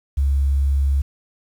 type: tone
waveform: sine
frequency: 69.3 Hz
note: C#2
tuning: in tune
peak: -14 dBFS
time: 0.17-1.02 s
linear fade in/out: 10 ms
effects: tanh soft clip ceiling -10 dBFS + 8-bit